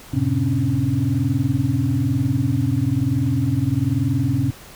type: tone cluster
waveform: sine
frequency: 92.6 / 112.3 / 133.4 / 265.2 / 285.5 Hz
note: F#2 / A2 / C3 / C4 / D4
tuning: +2 / +36 / +34 / +23 / -49 cents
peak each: -27 / -22 / -21 / -24 / -25 dBFS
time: 0.13-4.51 s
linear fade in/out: 10 ms
effects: pink hiss -42 dBFS RMS until 4.75 s